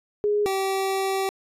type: tone pair in turn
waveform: sine / 25% pulse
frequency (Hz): 415.3 / 386.1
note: G#4 / G4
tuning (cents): 0 / -26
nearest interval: minor second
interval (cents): 126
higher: first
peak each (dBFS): -19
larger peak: neither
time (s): 0.24-0.46 / 0.46-1.29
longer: second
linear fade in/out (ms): 0
effects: resampled to 32000 Hz